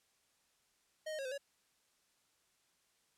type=tone with pitch steps; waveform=square; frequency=624 / 618 / 545 / 513 / 561 Hz; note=D#5 / D#5 / C#5 / C5 / C#5; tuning=+5 / -12 / -29 / -34 / +21 cents; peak=-40 dBFS; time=1.06-1.38 s; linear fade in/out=10 ms; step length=64 ms; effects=white hiss -75 dBFS RMS until 3.17 s + low-pass 10000 Hz 12 dB/octave